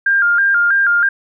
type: tone with vibrato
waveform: sine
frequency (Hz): 1500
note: F#6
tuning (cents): +23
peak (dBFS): -10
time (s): 0.06-1.09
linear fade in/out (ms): 5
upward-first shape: square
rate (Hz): 3.1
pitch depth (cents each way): 110
effects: none

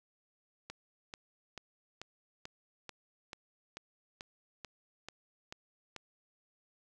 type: click train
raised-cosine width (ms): 0.2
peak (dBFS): -26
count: 13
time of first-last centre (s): 0.7-5.963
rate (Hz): 2.28
effects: none

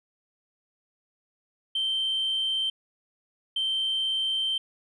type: tone pair in turn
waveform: sine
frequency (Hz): 3121 / 3121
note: G7 / G7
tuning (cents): -8 / -8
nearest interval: unison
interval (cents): 0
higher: neither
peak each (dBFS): -23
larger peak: neither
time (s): 1.75-2.7 / 3.56-4.58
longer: second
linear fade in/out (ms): 5
effects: tanh soft clip ceiling -21 dBFS

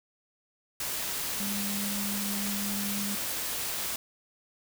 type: tone in noise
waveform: sine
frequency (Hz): 202.5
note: G#3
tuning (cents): -43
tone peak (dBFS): -33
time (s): 1.4-3.15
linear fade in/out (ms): 2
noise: white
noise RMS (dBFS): -33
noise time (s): 0.8-3.96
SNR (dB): -3
effects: none

